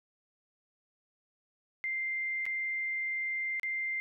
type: tone with dropouts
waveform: sine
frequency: 2093 Hz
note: C7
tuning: in tune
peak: -31 dBFS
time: 1.84-4 s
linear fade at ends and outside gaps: 0 ms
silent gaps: 2.455-2.464 / 3.597-3.632 s
effects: none